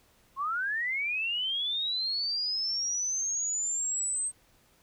sine linear sweep, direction up, 1046.5 to 8372 Hz, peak -28 dBFS, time 0.36-4.32 s, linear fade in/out 50 ms, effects pink hiss -64 dBFS RMS until 4.82 s

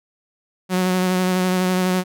sawtooth tone with vibrato, 183.8 Hz, F#3, 11 cents flat, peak -13 dBFS, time 0.69-2.04 s, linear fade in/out 50 ms, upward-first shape sine, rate 12 Hz, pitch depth 19 cents each way, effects none

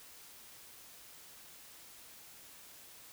silence, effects white hiss -55 dBFS RMS until 3.12 s

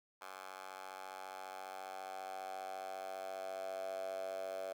10% pulse tone with high-pass filter sweep, 94.7 Hz, F#2, 41 cents sharp, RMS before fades -45 dBFS, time 0.21-4.73 s, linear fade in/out 5 ms, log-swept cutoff 930 to 620 Hz, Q 8.9, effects none

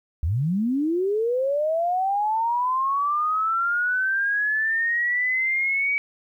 sine linear sweep, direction up, 68.8 to 2278 Hz, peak -20 dBFS, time 0.23-5.98 s, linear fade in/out 0 ms, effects 10-bit

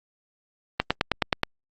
click train, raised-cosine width 0.3 ms, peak -4 dBFS, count 7, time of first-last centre 0.8-1.434 s, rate 9.47 Hz, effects Opus 24 kbps

